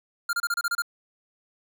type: tone bursts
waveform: square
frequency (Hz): 1401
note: F6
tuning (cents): +5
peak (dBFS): -24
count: 8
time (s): 0.29-0.821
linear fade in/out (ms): 5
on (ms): 41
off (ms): 29
effects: none